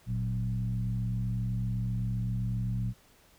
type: tone with frequency modulation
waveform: sine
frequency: 116.54 Hz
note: A#2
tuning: in tune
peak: -28 dBFS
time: 0.06-2.94 s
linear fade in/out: 50 ms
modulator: 67.8 Hz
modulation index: 0.82
effects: pink hiss -61 dBFS RMS until 3.38 s